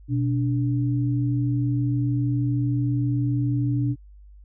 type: tone pair together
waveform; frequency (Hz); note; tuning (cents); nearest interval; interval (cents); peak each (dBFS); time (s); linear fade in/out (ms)
sine; 123.47 / 290.8; B2 / D4; 0 / -17; octave + minor third; 1483; -21 / -26; 0.08-3.96; 50
effects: added 50 Hz sine -44 dBFS peak until 4.44 s